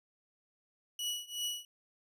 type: tone with tremolo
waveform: sawtooth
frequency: 2933 Hz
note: F#7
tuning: 16 cents flat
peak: -29 dBFS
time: 0.99-1.65 s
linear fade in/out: 2 ms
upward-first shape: triangle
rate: 2.7 Hz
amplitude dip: 95%
effects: resampled to 32000 Hz